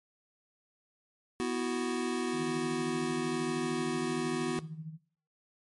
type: chord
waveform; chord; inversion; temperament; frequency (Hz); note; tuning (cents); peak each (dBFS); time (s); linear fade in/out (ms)
square; B suspended fourth; none; just; 246.9 / 329.3 / 370.4; B3 / E4 / F#4; 0 / -2 / +2; -35 / -38 / -34; 1.4-4.59; 0
type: tone with tremolo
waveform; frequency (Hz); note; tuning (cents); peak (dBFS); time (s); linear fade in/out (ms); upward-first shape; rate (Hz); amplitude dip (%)
sine; 158.2; D#3; +29; -36; 2.32-4.98; 50; sine; 13; 70
effects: noise-tail reverb RT60 0.5 s tail -19 dB re dry + MP3 48 kbps